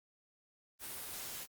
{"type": "noise", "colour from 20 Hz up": "white", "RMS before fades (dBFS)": -44, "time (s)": [0.79, 1.47], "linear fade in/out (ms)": 50, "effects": ["Opus 32 kbps"]}